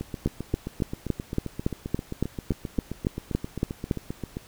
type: two click trains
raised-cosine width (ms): 3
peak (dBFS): -18 / -10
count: 34 / 14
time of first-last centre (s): 0.01-4.369 / 0.26-3.912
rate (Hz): 7.57 / 3.56
effects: pink hiss -51 dBFS RMS until 4.47 s